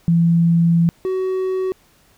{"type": "tone pair in turn", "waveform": ["sine", "triangle"], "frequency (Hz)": [168.4, 375.3], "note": ["E3", "F#4"], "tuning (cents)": [37, 25], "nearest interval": "octave + major second", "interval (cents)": 1388, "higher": "second", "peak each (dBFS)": [-11, -16], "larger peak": "first", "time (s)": [[0.08, 0.89], [1.05, 1.72]], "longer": "first", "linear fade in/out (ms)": 0, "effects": ["pink hiss -55 dBFS RMS until 2.17 s"]}